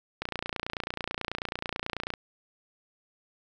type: click train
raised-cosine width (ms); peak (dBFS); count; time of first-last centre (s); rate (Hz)
0.3; -15; 57; 0.22-2.138; 29.2
effects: none